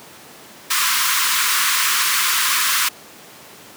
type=high-pass noise; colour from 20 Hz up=pink; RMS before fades=-18 dBFS; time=0.7-2.89 s; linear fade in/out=10 ms; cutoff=1000 Hz; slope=96 dB/octave; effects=pink hiss -41 dBFS RMS until 3.76 s + high-pass 200 Hz 12 dB/octave